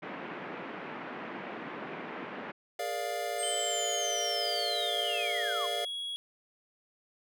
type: band-pass noise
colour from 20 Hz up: pink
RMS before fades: -41 dBFS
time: 0.02-2.52 s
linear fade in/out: 10 ms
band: 200 to 2400 Hz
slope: 24 dB/octave
type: chord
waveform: square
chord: Bb dominant seventh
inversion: third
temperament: equal with one note detuned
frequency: 415.3 / 472.4 / 587.3 / 698.5 Hz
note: Ab4 / Bb4 / D5 / F5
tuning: 0 / +23 / 0 / 0 cents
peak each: -42 / -41 / -38 / -36 dBFS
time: 2.79-5.85 s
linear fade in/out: 5 ms
type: linear sweep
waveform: sine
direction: down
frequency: 8500 to 1000 Hz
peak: -34 dBFS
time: 3.38-5.67 s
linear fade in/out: 20 ms
type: tone with pitch glide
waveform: triangle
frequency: 3088 to 3329 Hz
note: G7 to G#7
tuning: -27 to +3 cents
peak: -33 dBFS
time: 3.43-6.16 s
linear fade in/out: 0 ms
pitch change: +130 cents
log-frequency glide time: 4.2-5.76 s
effects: none